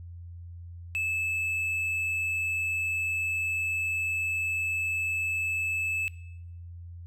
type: tone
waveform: triangle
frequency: 2614 Hz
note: E7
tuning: 15 cents flat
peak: -25 dBFS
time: 0.95-6.08 s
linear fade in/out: 0 ms
effects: noise-tail reverb RT60 0.9 s tail -21 dB re dry + added 86 Hz sine -40 dBFS peak until 7.06 s